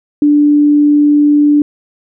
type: tone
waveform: sine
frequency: 293.7 Hz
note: D4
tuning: in tune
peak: -5 dBFS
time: 0.22-1.62 s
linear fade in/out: 2 ms
effects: none